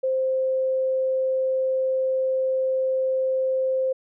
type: tone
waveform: sine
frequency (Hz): 523.3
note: C5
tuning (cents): 0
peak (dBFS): -20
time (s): 0.03-3.93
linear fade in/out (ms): 10
effects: none